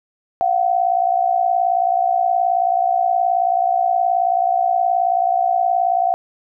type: tone pair together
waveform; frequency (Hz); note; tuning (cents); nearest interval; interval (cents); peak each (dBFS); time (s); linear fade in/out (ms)
sine; 696 / 754.8; F5 / F#5; -6 / +34; minor second; 140; -17; 0.41-6.14; 0
effects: none